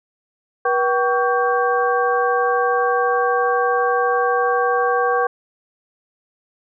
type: tone cluster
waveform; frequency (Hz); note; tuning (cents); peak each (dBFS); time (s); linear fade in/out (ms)
sine; 484.2 / 767 / 1128 / 1575; B4 / G5 / C#6 / G6; -34 / -38 / +30 / +8; -19 / -21 / -21 / -23; 0.65-5.27; 5
effects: none